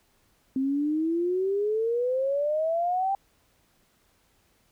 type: exponential sweep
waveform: sine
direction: up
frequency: 261.2 to 794 Hz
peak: -23 dBFS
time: 0.56-3.15 s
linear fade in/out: 2 ms
effects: pink hiss -66 dBFS RMS until 4.71 s